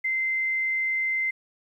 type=tone; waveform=sine; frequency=2076 Hz; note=C7; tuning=14 cents flat; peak=-23 dBFS; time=0.04-1.31 s; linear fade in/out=10 ms; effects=10-bit